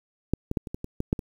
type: clicks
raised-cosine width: 3 ms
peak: -9 / -14 / -11 / -23 / -19 / -20 / -14 / -9 / -20 dBFS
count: 9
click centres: 0.336 / 0.514 / 0.572 / 0.672 / 0.745 / 0.844 / 1.004 / 1.129 / 1.192 s
effects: 8-bit